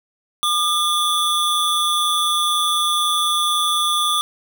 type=tone pair together; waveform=square; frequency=1206 / 3446 Hz; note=D6 / A7; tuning=+46 / -37 cents; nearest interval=octave + tritone; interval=1817 cents; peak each=-20 dBFS; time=0.43-4.21 s; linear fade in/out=0 ms; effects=none